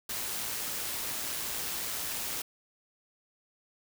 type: noise with amplitude modulation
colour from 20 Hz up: white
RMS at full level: -34 dBFS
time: 0.09-2.42 s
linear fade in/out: 5 ms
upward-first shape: sine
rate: 114 Hz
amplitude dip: 25%
effects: none